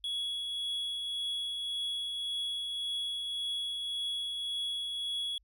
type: tone with tremolo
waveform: triangle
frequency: 3358 Hz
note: G#7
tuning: 18 cents sharp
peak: -30 dBFS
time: 0.04-5.38 s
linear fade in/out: 2 ms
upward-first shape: triangle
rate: 1.8 Hz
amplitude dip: 30%
effects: added 50 Hz sine -65 dBFS peak until 5.43 s